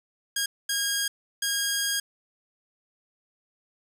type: tone bursts at uneven times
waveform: 10% pulse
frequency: 1630 Hz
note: G#6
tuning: 33 cents flat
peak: -16 dBFS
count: 3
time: 0.36-0.46 / 0.69-1.08 / 1.42-2 s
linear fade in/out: 5 ms
effects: none